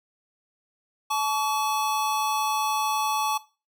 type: tone pair together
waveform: square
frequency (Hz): 864 / 1133.2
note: A5 / C#6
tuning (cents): -32 / +38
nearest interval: perfect fourth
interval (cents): 470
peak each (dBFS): -27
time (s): 1.1-3.38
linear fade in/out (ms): 10
effects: noise-tail reverb RT60 0.3 s tail -17 dB re dry